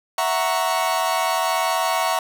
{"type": "chord", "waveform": "40% pulse", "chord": "F# dominant seventh", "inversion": "third", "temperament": "equal", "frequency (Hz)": [659.3, 740, 932.3, 1108.7], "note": ["E5", "F#5", "A#5", "C#6"], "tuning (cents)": [0, 0, 0, 0], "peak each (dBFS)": -24, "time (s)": [0.18, 2.19], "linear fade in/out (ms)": 2, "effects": []}